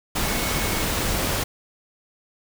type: tone in noise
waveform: sine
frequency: 2200 Hz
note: C#7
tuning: 14 cents flat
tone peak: -35 dBFS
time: 0.23-0.85 s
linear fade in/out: 10 ms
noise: pink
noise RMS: -24 dBFS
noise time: 0.15-1.44 s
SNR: -14 dB
effects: none